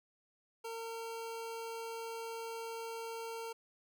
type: tone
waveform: 25% pulse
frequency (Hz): 456.2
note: A#4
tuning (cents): -37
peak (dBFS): -37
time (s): 0.64-3.53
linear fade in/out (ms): 10
effects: none